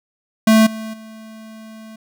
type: tone with level steps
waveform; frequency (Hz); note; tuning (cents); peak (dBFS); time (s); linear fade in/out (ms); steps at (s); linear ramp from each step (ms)
square; 220; A3; 0; -9 / -27 / -36; 0.47-1.96; 5; 0.66 / 0.93; 10
effects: none